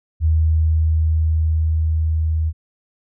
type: tone with level ramp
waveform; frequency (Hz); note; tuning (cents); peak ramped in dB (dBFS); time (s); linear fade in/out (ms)
sine; 79.4; D#2; +36; -12 to -16; 0.2-2.53; 50
effects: none